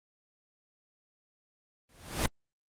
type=noise with exponential growth; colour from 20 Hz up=pink; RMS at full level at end=-25 dBFS; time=1.89-2.26 s; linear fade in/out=2 ms; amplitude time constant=80 ms; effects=low-pass 11000 Hz 12 dB/octave + Opus 24 kbps